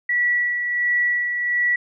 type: tone with tremolo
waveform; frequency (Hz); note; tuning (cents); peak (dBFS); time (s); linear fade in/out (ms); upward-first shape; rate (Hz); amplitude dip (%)
sine; 1944; B6; -28; -16; 0.09-1.76; 5; sine; 1.4; 45
effects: none